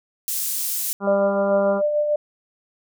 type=high-pass noise; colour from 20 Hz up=pink; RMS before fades=-25 dBFS; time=0.28-0.93 s; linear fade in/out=0 ms; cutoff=9000 Hz; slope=12 dB/octave
type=harmonic tone; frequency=199.1 Hz; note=G3; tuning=27 cents sharp; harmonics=1 / 2 / 3 / 4 / 5 / 6 / 7; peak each=-25 / -28 / -30 / -31 / -32 / -33 / -33 dBFS; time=1-1.82 s; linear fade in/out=50 ms
type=tone with tremolo; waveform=sine; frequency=595 Hz; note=D5; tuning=22 cents sharp; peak=-16 dBFS; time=1.07-2.16 s; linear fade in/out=5 ms; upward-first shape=sine; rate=6.8 Hz; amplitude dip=40%
effects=none